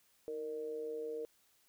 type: tone with amplitude modulation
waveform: sine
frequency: 463.3 Hz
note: A#4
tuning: 11 cents flat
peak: -35 dBFS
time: 0.28-1.25 s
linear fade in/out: 0 ms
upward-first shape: sine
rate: 146 Hz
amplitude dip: 65%
effects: white hiss -71 dBFS RMS until 1.68 s